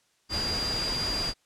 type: tone in noise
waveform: sine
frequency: 4802 Hz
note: D8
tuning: 38 cents sharp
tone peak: -28 dBFS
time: 0.29-1.34 s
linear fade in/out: 50 ms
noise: pink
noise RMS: -33 dBFS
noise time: 0.29-1.34 s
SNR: +2 dB
effects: white hiss -68 dBFS RMS until 1.45 s + low-pass 8000 Hz 12 dB/octave